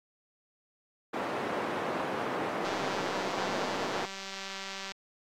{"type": "band-pass noise", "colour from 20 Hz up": "white", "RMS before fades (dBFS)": -34, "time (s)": [1.13, 4.06], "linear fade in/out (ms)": 10, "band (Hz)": [230, 920], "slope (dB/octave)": 12}
{"type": "click train", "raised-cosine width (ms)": 0.2, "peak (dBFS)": -23, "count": 441, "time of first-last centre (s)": [2.65, 4.918], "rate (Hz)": 194}
{"effects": ["AAC 48 kbps"]}